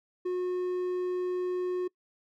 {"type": "tone", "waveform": "triangle", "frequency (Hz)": 362.5, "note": "F#4", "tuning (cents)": -35, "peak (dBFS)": -26, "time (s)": [0.25, 1.88], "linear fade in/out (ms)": 10, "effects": ["noise-tail reverb RT60 0.1 s tail -24 dB re dry"]}